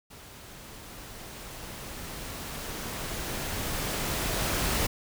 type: noise with level ramp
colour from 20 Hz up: pink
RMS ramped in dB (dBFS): -48 to -27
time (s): 0.1-4.87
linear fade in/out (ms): 10
effects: none